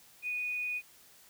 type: tone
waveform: sine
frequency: 2473 Hz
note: D#7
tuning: 11 cents flat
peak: -32 dBFS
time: 0.22-0.82 s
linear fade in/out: 50 ms
effects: white hiss -59 dBFS RMS until 1.29 s